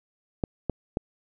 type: clicks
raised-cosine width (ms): 2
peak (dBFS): -12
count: 3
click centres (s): 0.438 / 0.697 / 0.971
effects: none